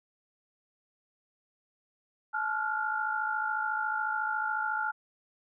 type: tone cluster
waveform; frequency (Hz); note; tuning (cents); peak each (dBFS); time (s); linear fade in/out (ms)
sine; 864 / 1386 / 1440; A5 / F6 / F#6; -32 / -14 / -47; -33 / -32 / -34; 2.33-4.92; 20
effects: none